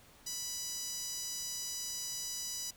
sawtooth tone with high-pass filter, 986 Hz, B5, 3 cents flat, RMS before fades -40 dBFS, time 0.26-2.71 s, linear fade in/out 10 ms, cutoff 5600 Hz, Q 2.8, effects pink hiss -60 dBFS RMS until 2.76 s

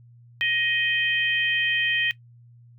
harmonic tone, 626 Hz, D#5, 10 cents sharp, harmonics 3 / 4 / 5, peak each -25 / -26 / -26 dBFS, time 0.41-2.11 s, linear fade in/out 0 ms, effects noise-tail reverb RT60 0.1 s tail -18 dB re dry + added 119 Hz sine -48 dBFS peak until 2.78 s

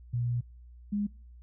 sine tone pair in turn, 120.7 / 205.3 Hz, B2 / G#3, -39 / -20 cents, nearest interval major sixth, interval 919 cents, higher second, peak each -27 dBFS, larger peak neither, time 0.13-0.41 / 0.92-1.07 s, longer first, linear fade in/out 10 ms, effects noise-tail reverb RT60 0.5 s tail -26 dB re dry + added 60 Hz sine -48 dBFS peak until 1.42 s

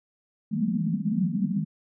pink band-pass noise, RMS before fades -26 dBFS, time 0.51-1.65 s, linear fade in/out 20 ms, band 160 to 240 Hz, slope 96 dB/octave, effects none

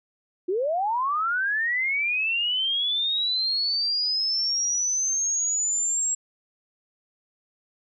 sine linear sweep, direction up, 340.2 to 7640 Hz, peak -22 dBFS, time 0.48-6.15 s, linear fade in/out 10 ms, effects none

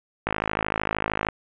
click train, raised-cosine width 0.5 ms, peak -8 dBFS, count 55, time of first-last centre 0.27-1.287 s, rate 53.1 Hz, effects resampled to 8000 Hz + 8-bit

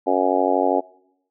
harmonic tone, 92.6 Hz, F#2, 2 cents sharp, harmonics 3 / 4 / 5 / 6 / 7 / 8 / 9, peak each -24 / -24 / -24 / -24 / -24 / -24 / -24 dBFS, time 0.06-0.81 s, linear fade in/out 20 ms, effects noise-tail reverb RT60 0.8 s tail -23 dB re dry

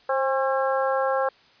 harmonic tone with a mistuned harmonic, 270 Hz, C#4, 45 cents flat, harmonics 2 / 3 / 4 / 5 / 6, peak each -23 / -27 / -29 / -31 / -33 dBFS, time 0.09-1.29 s, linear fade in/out 5 ms, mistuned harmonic 2, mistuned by -30 cents, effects white hiss -56 dBFS RMS until 1.6 s + resampled to 11025 Hz

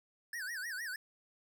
square tone with vibrato, 1680 Hz, G#6, 19 cents sharp, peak -39 dBFS, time 0.33-0.96 s, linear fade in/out 2 ms, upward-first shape sine, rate 6.5 Hz, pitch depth 230 cents each way, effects none

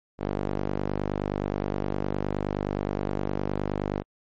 sawtooth tone with band-pass filter, 49.62 Hz, G1, 22 cents sharp, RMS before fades -29 dBFS, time 0.18-4.04 s, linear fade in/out 50 ms, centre 420 Hz, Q 0.71, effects MP3 32 kbps

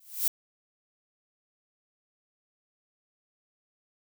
violet noise with exponential growth, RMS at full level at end -22 dBFS, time 0-0.28 s, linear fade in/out 2 ms, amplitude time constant 60 ms, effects none

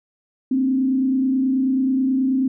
sine tone with frequency modulation, 262.8 Hz, C4, 8 cents sharp, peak -16 dBFS, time 0.51-2.48 s, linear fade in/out 5 ms, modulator 29.3 Hz, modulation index 0.49, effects none

